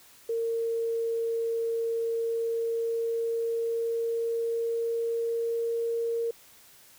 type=tone with pitch glide; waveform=sine; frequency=458.8 to 463.1 Hz; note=A#4 to A#4; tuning=-28 to -11 cents; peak=-26 dBFS; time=0.29-6.31 s; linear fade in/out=5 ms; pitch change=+17 cents; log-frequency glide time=2.07-5.83 s; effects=white hiss -55 dBFS RMS until 6.98 s